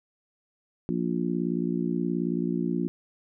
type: harmonic tone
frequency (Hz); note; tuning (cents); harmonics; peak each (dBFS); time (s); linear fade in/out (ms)
58.7; A#1; +13; 3 / 4 / 5 / 6; -29 / -30 / -31 / -32; 0.89-2.88; 0
effects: none